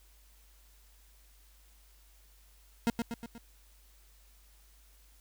40% pulse tone with echo, 233.1 Hz, A#3, in tune, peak -24 dBFS, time 2.87-2.9 s, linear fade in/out 0 ms, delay 120 ms, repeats 4, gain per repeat -5 dB, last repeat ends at 3.38 s, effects added 50 Hz sine -59 dBFS peak until 5.2 s + white hiss -65 dBFS RMS until 5.2 s

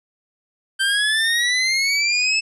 25% pulse exponential sweep, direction up, 1561 to 2637 Hz, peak -13 dBFS, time 0.79-2.41 s, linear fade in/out 20 ms, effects resampled to 24000 Hz

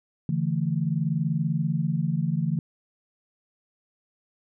sine chord, D suspended second, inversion none, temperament equal with one note detuned, 144.31 / 164.81 / 220 Hz, D3 / E3 / A3, -30 / 0 / 0 cents, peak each -27 / -25 / -31 dBFS, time 0.29-2.59 s, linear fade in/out 2 ms, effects none

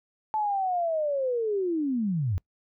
sine linear sweep, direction down, 874 to 81.5 Hz, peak -24 dBFS, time 0.34-2.38 s, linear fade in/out 0 ms, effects noise-tail reverb RT60 0.1 s tail -24 dB re dry

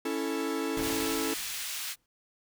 45% pulse chord, A major, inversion first, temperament equal, 277.2 / 329.6 / 440 Hz, C#4 / E4 / A4, 0 / 0 / 0 cents, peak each -34 dBFS, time 0.05-1.34 s, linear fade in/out 5 ms
pink noise with exponential decay, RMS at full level -36 dBFS, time 0.77-2.06 s, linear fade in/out 2 ms, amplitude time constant 280 ms
pink high-pass noise, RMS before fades -36 dBFS, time 0.8-1.96 s, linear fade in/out 50 ms, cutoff 2300 Hz, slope 12 dB/octave
effects none

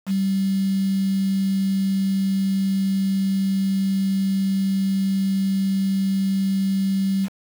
sine tone with quantisation, 193.6 Hz, G3, 21 cents flat, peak -18 dBFS, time 0.06-7.29 s, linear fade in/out 50 ms, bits 6, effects none

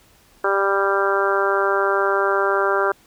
harmonic tone, 197 Hz, G3, 9 cents sharp, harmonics 2 / 3 / 4 / 5 / 6 / 7 / 8, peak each -21 / -24 / -27 / -26 / -25 / -23 / -26 dBFS, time 0.44-2.92 s, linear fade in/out 5 ms, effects pink hiss -54 dBFS RMS until 3.06 s

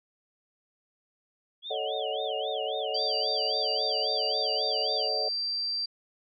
sine tone with vibrato, 3217 Hz, G7, 44 cents sharp, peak -35 dBFS, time 1.62-5.09 s, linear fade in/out 50 ms, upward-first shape sine, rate 3.7 Hz, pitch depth 230 cents each way
sine chord, D# half-diminished seventh, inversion second, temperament equal, 440 / 554.4 / 622.3 / 740 Hz, A4 / C#5 / D#5 / F#5, 0 / 0 / 0 / 0 cents, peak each -35 dBFS, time 1.7-5.29 s, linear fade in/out 10 ms
sine tone, 4699 Hz, D8, in tune, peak -28 dBFS, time 2.94-5.86 s, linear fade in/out 10 ms
effects none

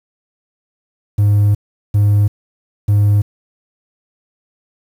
triangle tone bursts at uneven times, 103 Hz, G#2, 14 cents flat, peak -6 dBFS, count 3, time 1.18-1.55 / 1.94-2.28 / 2.88-3.22 s, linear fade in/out 10 ms, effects tanh soft clip ceiling -2 dBFS + 7-bit

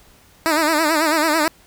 10% pulse tone with vibrato, 313.1 Hz, D#4, 11 cents sharp, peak -7 dBFS, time 0.46-1.48 s, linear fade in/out 0 ms, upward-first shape sine, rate 9.1 Hz, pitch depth 100 cents each way, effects pink hiss -51 dBFS RMS until 1.66 s

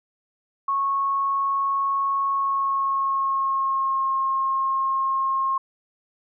sine tone with pitch glide, 1100 to 1073 Hz, C#6 to C6, -14 to +43 cents, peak -20 dBFS, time 0.68-5.58 s, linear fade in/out 5 ms, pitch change -43 cents, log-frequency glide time 2.3-4.11 s, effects none

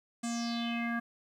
square tone with low-pass filter sweep, 234.2 Hz, A#3, 8 cents sharp, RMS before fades -34 dBFS, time 0.23-1 s, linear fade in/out 10 ms, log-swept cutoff 8300 to 1500 Hz, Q 5.3, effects 11-bit

